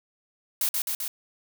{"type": "noise with echo", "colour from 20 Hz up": "blue", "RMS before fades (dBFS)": -25, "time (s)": [0.61, 0.69], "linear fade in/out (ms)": 2, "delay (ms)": 130, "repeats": 3, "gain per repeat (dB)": -2, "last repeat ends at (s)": 1.08, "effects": []}